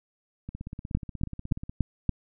two click trains, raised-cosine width 5 ms, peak -24 / -11 dBFS, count 21 / 5, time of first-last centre 0.49-1.695 / 0.95-2.093 s, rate 16.6 / 3.5 Hz, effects none

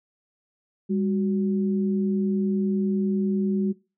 sine tone pair together, 200 / 370 Hz, G3 / F#4, +35 / 0 cents, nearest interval major seventh, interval 1065 cents, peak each -22 / -28 dBFS, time 0.89-3.73 s, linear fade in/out 20 ms, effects noise-tail reverb RT60 0.3 s tail -22 dB re dry

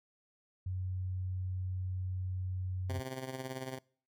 sine tone, 92.5 Hz, F#2, in tune, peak -34 dBFS, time 0.66-3 s, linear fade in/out 5 ms
10% pulse tone with tremolo, 130.81 Hz, C3, in tune, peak -28 dBFS, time 2.89-3.79 s, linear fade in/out 10 ms, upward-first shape triangle, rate 18 Hz, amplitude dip 70%
effects noise-tail reverb RT60 0.5 s tail -25 dB re dry

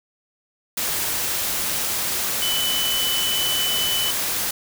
sine tone in noise, 3000 Hz, F#7, 23 cents sharp, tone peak -22 dBFS, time 2.42-4.11 s, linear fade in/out 5 ms, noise white, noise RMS -24 dBFS, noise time 0.77-4.51 s, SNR -1 dB, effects none

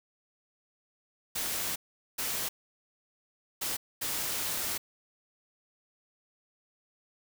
white noise bursts at uneven times, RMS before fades -33 dBFS, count 4, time 1.35-1.76 / 2.18-2.49 / 3.61-3.77 / 4.01-4.78 s, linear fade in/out 10 ms, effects none

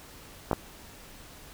clicks, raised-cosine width 1 ms, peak -11 dBFS, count 2, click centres 0.513 / 0.531 s, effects pink hiss -49 dBFS RMS until 1.53 s

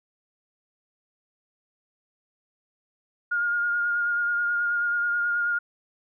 sine tone with vibrato, 1420 Hz, F6, 28 cents sharp, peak -22 dBFS, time 3.31-5.59 s, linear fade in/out 10 ms, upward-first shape sine, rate 9.3 Hz, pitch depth 18 cents each way, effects none

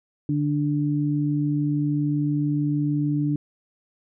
sine tone pair together, 146.85 / 293.7 Hz, D3 / D4, 0 / 0 cents, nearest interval octave, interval 1200 cents, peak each -23 dBFS, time 0.29-3.36 s, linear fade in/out 2 ms, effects none

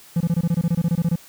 triangle tone bursts, 169.1 Hz, E3, 44 cents sharp, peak -14 dBFS, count 15, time 0.16-1.158 s, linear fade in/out 5 ms, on 46 ms, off 22 ms, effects white hiss -47 dBFS RMS until 1.28 s

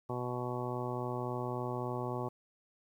harmonic tone, 123.6 Hz, B2, 2 cents sharp, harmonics 1 / 2 / 3 / 4 / 5 / 6 / 7 / 8 / 9, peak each -39 / -43 / -40 / -44 / -44 / -47 / -43 / -49 / -45 dBFS, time 0.09-2.29 s, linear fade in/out 10 ms, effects 11-bit

